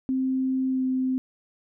sine tone with pitch glide, 261.6 to 259 Hz, C4 to C4, 0 to -17 cents, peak -22 dBFS, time 0.09-1.18 s, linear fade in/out 0 ms, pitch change -17 cents, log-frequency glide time 0.69-0.84 s, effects none

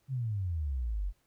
sine exponential sweep, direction down, 138.59 to 43.53 Hz, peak -30 dBFS, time 0.08-1.13 s, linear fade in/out 50 ms, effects pink hiss -73 dBFS RMS until 1.26 s

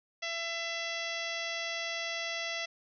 harmonic tone, 670 Hz, E5, 28 cents sharp, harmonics 1 / 2 / 3 / 4 / 5 / 6 / 7 / 8 / 9, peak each -41 / -46 / -38 / -41 / -41 / -48 / -46 / -46 / -47 dBFS, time 0.22-2.66 s, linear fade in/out 10 ms, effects none

